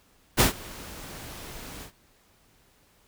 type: noise with ADSR envelope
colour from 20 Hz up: pink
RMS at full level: -17 dBFS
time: 0.37-1.92 s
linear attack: 33 ms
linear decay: 120 ms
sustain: -24 dB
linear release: 96 ms
effects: pink hiss -62 dBFS RMS until 3.07 s